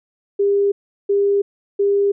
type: tone bursts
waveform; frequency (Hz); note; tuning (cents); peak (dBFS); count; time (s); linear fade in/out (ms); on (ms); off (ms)
sine; 401.6; G4; +42; -13; 3; 0.39-2.12; 10; 330; 370
effects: none